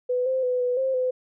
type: tone with pitch steps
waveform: sine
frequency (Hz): 497.9 / 521 / 500 / 494.7 / 528 / 508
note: B4 / C5 / B4 / B4 / C5 / B4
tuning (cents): +14 / -7 / +21 / +3 / +16 / +49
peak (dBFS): -21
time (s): 0.09-1.11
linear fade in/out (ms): 10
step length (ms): 170
effects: none